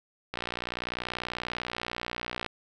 click train, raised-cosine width 0.3 ms, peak -16 dBFS, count 129, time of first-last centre 0.34-2.463 s, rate 60.3 Hz, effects none

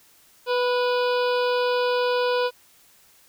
harmonic tone with a mistuned harmonic, 493.9 Hz, B4, in tune, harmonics 1 / 2 / 3 / 5 / 6 / 7 / 8 / 9 / 10, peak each -21 / -27 / -31 / -35 / -37 / -38 / -39 / -40 / -41 dBFS, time 0.46-2.51 s, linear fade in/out 50 ms, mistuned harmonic 3, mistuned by -21 cents, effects white hiss -56 dBFS RMS until 3.28 s

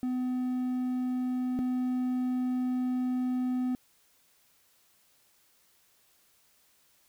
triangle tone pair in turn, 252.3 / 252.3 Hz, B3 / B3, +37 / +37 cents, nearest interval unison, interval 0 cents, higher neither, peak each -26 / -25 dBFS, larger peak second, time 0.03-1.59 / 1.59-3.75 s, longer second, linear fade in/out 0 ms, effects white hiss -66 dBFS RMS until 7.08 s

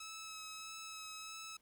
10% pulse tone with vibrato, 1294 Hz, E6, 32 cents flat, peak -38 dBFS, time 0-1.57 s, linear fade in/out 5 ms, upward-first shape sine, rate 1.6 Hz, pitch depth 15 cents each way, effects pink hiss -75 dBFS RMS until 1.61 s

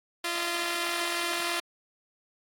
5% pulse tone pair together, 344 / 622.3 Hz, F4 / D#5, -26 / 0 cents, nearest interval minor seventh, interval 1026 cents, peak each -18 / -25 dBFS, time 0.24-1.6 s, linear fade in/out 5 ms, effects AAC 48 kbps

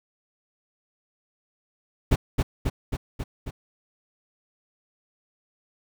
brown noise with echo, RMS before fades -18 dBFS, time 2.11-2.16 s, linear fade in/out 10 ms, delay 270 ms, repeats 5, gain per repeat -3 dB, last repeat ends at 3.51 s, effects none

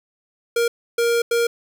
square tone bursts at uneven times, 469 Hz, A#4, 11 cents sharp, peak -17 dBFS, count 3, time 0.56-0.68 / 0.98-1.22 / 1.31-1.47 s, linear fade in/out 5 ms, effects none

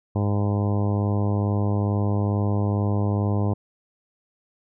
harmonic tone, 102.3 Hz, G#2, 26 cents flat, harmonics 1 / 2 / 3 / 4 / 5 / 6 / 7 / 8 / 9 / 10, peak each -21 / -27 / -31 / -33 / -35 / -37 / -38 / -39 / -40 / -41 dBFS, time 0.15-3.54 s, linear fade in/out 10 ms, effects none

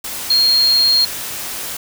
sine tone in noise, 4240 Hz, C8, 22 cents sharp, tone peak -10 dBFS, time 0.3-1.05 s, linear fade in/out 5 ms, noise white, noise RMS -26 dBFS, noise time 0.04-1.77 s, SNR +13 dB, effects none

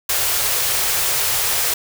white band-stop noise, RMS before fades -19 dBFS, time 0.09-1.74 s, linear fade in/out 5 ms, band 150 to 370 Hz, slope 48 dB/octave, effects none

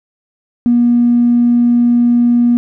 triangle tone with tanh clipping, 239.7 Hz, A#3, 48 cents sharp, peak -7 dBFS, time 0.66-2.57 s, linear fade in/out 0 ms, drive 4 dB, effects none

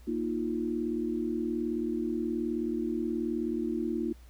sine chord, Bb suspended fourth, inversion none, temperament just, 233.1 / 310.8 / 349.6 Hz, Bb3 / Eb4 / F4, 0 / -2 / +2 cents, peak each -33 dBFS, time 0.07-4.13 s, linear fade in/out 10 ms, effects added 60 Hz sine -49 dBFS peak until 4.29 s + pink hiss -62 dBFS RMS until 4.29 s

